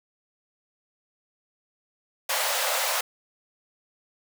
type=high-pass noise; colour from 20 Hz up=pink; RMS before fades=-26 dBFS; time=2.29-3.01 s; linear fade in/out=5 ms; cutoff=500 Hz; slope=96 dB/octave; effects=none